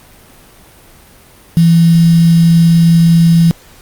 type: tone with quantisation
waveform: sine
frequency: 167.2 Hz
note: E3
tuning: 25 cents sharp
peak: -4 dBFS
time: 1.57-3.51 s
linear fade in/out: 0 ms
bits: 4
effects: pink hiss -41 dBFS RMS until 3.81 s + Opus 32 kbps